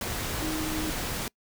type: tone in noise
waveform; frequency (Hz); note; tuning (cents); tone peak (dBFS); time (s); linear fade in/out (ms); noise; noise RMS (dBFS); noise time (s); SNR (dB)
sine; 312.2; D#4; +6; -31; 0.42-0.9; 2; pink; -32; 0.01-1.28; -2
effects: noise-tail reverb RT60 0.1 s tail -25 dB re dry